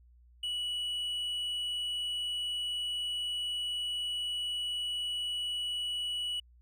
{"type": "tone with hard clipping", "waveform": "sine", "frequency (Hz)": 2941, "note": "F#7", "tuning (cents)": -11, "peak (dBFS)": -33, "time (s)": [0.43, 6.4], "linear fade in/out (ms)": 5, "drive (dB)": 3, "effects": ["added 60 Hz sine -57 dBFS peak until 6.61 s"]}